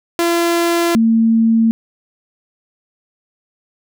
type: tone pair in turn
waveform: sawtooth / sine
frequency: 340.6 / 226.1 Hz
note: F4 / A3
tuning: -43 / +47 cents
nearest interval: perfect fifth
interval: 710 cents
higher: first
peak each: -9 dBFS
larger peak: neither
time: 0.19-0.95 / 0.95-1.71 s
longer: neither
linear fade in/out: 0 ms
effects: none